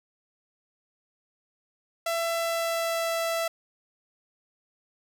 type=tone with pitch glide; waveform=sawtooth; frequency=669 to 664 Hz; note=E5 to E5; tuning=+25 to +12 cents; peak=-22 dBFS; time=2.06-3.48 s; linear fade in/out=5 ms; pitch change=-13 cents; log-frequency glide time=2.27-3.09 s; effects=none